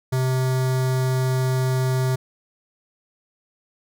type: tone with notch filter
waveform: square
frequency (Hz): 129.6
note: C3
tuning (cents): -16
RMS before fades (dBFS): -21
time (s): 0.12-2.16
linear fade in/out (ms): 10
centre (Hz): 2700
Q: 1.9
effects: none